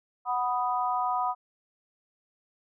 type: chord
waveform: sine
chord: B major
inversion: second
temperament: equal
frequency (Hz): 740 / 987.8 / 1244.5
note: F#5 / B5 / D#6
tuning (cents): 0 / 0 / 0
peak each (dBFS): -29 / -29 / -31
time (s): 0.25-1.35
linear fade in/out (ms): 50
effects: none